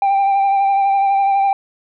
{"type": "tone with vibrato", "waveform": "sine", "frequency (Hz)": 789, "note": "G5", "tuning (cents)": 11, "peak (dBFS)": -9, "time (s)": [0.02, 1.53], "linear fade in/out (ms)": 2, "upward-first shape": "sine", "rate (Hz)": 12, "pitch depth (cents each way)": 22, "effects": ["tanh soft clip ceiling -11 dBFS"]}